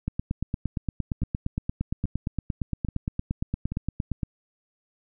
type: two click trains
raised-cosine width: 5 ms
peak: -14 / -18 dBFS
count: 37 / 4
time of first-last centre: 0.08-4.232 / 1.22-3.72 s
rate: 8.67 / 1.2 Hz
effects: none